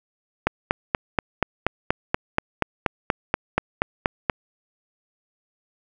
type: click train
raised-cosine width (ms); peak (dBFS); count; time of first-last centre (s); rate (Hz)
0.5; -3; 17; 0.47-4.298; 4.18
effects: none